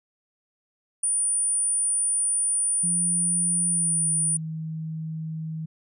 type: tone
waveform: sine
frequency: 9397 Hz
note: D9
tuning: in tune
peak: -21 dBFS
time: 1.03-4.37 s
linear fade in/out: 5 ms
type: tone with pitch glide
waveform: sine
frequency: 174.5 to 159.1 Hz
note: F3 to D#3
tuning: -1 to +39 cents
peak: -29 dBFS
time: 2.83-5.66 s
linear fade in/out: 10 ms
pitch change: -160 cents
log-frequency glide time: 3.67-4.08 s
effects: none